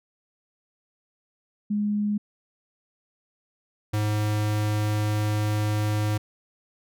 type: tone pair in turn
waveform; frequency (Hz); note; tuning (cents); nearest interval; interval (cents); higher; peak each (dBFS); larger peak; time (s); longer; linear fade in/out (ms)
sine / square; 207.7 / 105.79; G#3 / G#2; 0 / +32; octave; 1168; first; -22 / -23; first; 1.7-2.18 / 3.93-6.18; second; 10
effects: none